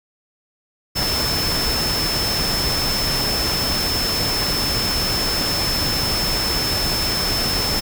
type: tone in noise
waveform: sine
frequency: 5274 Hz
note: E8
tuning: in tune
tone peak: -21 dBFS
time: 0.95-7.81 s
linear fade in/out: 20 ms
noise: pink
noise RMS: -23 dBFS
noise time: 0.95-7.81 s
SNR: -1 dB
effects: none